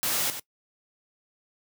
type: noise with echo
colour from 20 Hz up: white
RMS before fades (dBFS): -27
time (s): 0.03-0.3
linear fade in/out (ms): 0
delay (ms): 96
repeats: 1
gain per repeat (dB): -9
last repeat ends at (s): 0.396
effects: noise-tail reverb RT60 0.1 s tail -21 dB re dry + high-pass 100 Hz 12 dB/octave